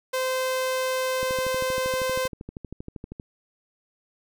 sawtooth tone, 517 Hz, C5, 21 cents flat, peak -20 dBFS, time 0.13-2.28 s, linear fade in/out 10 ms
click train, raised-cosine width 3 ms, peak -23 dBFS, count 26, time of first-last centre 1.23-3.199 s, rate 12.7 Hz
effects none

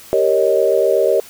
sine chord, Eb dominant seventh, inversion first, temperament equal, 392 / 466.2 / 554.4 / 622.3 Hz, G4 / Bb4 / Db5 / Eb5, 0 / 0 / 0 / 0 cents, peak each -17 dBFS, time 0.13-1.2 s, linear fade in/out 0 ms, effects white hiss -40 dBFS RMS until 1.29 s

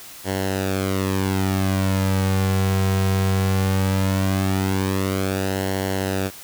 sawtooth tone with flanger, 95.8 Hz, G2, 39 cents flat, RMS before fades -21 dBFS, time 0.24-6.31 s, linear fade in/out 50 ms, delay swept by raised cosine 0.81 to 3.41 ms, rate 0.18 Hz, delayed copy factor -0.7, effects white hiss -40 dBFS RMS until 6.43 s

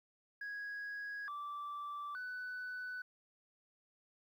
sine tone with pitch steps, 1657 / 1166 / 1495 Hz, G#6 / D6 / F#6, -4 / -13 / +17 cents, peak -39 dBFS, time 0.41-3.02 s, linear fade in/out 5 ms, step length 870 ms, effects tanh soft clip ceiling -39 dBFS + 12-bit

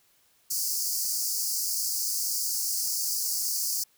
pink high-pass noise, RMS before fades -29 dBFS, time 0.5-3.84 s, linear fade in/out 10 ms, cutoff 4600 Hz, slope 96 dB/octave, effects white hiss -65 dBFS RMS until 3.97 s

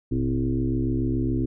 sine tone with frequency modulation, 188 Hz, F#3, 28 cents sharp, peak -21 dBFS, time 0.11-1.46 s, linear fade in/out 10 ms, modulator 67.1 Hz, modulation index 2.4, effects none

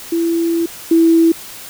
sine tone pair in turn, 334.7 / 329.9 Hz, E4 / E4, +26 / +1 cents, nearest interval unison, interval 25 cents, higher first, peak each -13 / -7 dBFS, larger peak second, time 0.12-0.66 / 0.91-1.32 s, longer first, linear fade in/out 5 ms, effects white hiss -33 dBFS RMS until 1.69 s

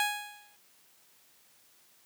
15% pulse tone with exponential decay, 830 Hz, G#5, 1 cent flat, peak -18 dBFS, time 0-0.56 s, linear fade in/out 1 ms, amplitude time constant 120 ms, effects white hiss -63 dBFS RMS until 2.05 s + high-pass 100 Hz 12 dB/octave

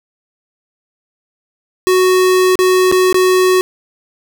square tone with dropouts, 370 Hz, F#4, in tune, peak -9 dBFS, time 1.87-3.61 s, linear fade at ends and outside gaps 0 ms, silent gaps 2.555-2.59 / 2.915-2.924 / 3.127-3.144 s, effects none

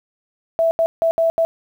sine tone bursts at uneven times, 659 Hz, E5, 1 cent flat, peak -13 dBFS, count 5, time 0.59-0.71 / 0.79-0.86 / 1.02-1.11 / 1.18-1.3 / 1.38-1.45 s, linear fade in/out 0 ms, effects 8-bit

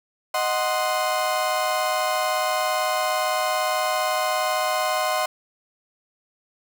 35% pulse chord, C diminished, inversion first, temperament equal, 622.3 / 740 / 1046.5 Hz, Eb5 / Gb5 / C6, 0 / 0 / 0 cents, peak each -24 dBFS, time 0.34-5.26 s, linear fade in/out 5 ms, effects none

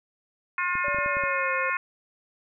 harmonic tone, 357.4 Hz, F4, 40 cents sharp, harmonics 3 / 4 / 5 / 6 / 7, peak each -29 / -30 / -31 / -32 / -32 dBFS, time 0.58-1.77 s, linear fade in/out 2 ms
clicks, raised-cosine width 3 ms, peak -27 dBFS, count 7, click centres 0.754 / 0.883 / 0.946 / 0.986 / 1.061 / 1.169 / 1.237 s
sine tone with pitch glide, 576 to 528.2 Hz, D5 to C5, -34 to +16 cents, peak -31 dBFS, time 0.84-1.7 s, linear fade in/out 5 ms, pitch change -150 cents, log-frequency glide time 1.08-1.52 s
effects none

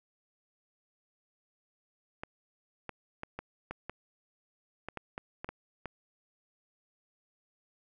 clicks, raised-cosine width 0.5 ms, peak -23 dBFS, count 12, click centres 2.235 / 2.893 / 3.234 / 3.39 / 3.71 / 3.896 / 4.886 / 4.973 / 5.179 / 5.445 / 5.49 / 5.857 s, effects none

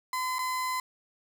35% pulse tone with dropouts, 1020 Hz, C6, 44 cents flat, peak -27 dBFS, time 0.13-0.8 s, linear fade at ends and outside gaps 2 ms, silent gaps 0.385-0.39 s, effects none

